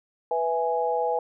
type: chord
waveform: sine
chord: E major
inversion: second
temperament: equal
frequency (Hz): 493.9 / 659.3 / 830.6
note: B4 / E5 / G#5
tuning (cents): 0 / 0 / 0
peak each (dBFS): -26 / -29 / -26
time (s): 0.31-1.19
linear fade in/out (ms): 2
effects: none